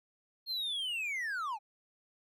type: linear sweep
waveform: triangle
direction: down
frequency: 4274 to 784 Hz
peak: -32 dBFS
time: 0.46-1.59 s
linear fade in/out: 50 ms
effects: none